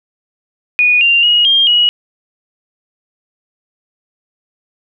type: tone with pitch steps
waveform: sine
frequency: 2463 / 2780 / 2889 / 3210 / 2908 Hz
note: D#7 / F7 / F#7 / G7 / F#7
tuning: -18 / -9 / -42 / +40 / -31 cents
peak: -7 dBFS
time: 0.79-1.89 s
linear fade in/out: 0 ms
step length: 220 ms
effects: none